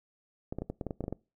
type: clicks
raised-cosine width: 2 ms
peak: -21 dBFS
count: 11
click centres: 0.525 / 0.586 / 0.62 / 0.7 / 0.812 / 0.867 / 0.908 / 1.007 / 1.04 / 1.081 / 1.126 s
effects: noise-tail reverb RT60 0.3 s tail -23 dB re dry